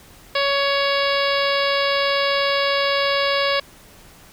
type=harmonic tone; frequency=559 Hz; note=C#5; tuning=14 cents sharp; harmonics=1 / 2 / 3 / 4 / 5 / 6 / 7 / 8 / 9; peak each=-21 / -24 / -26 / -27 / -28 / -29 / -29 / -30 / -31 dBFS; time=0.35-3.6 s; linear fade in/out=5 ms; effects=pink hiss -47 dBFS RMS until 4.32 s